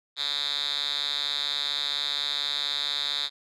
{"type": "tone with band-pass filter", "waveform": "5% pulse", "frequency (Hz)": 144.3, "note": "D3", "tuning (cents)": -30, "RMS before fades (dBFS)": -29, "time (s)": [0.16, 3.3], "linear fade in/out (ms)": 50, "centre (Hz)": 3700, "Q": 9.3, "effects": []}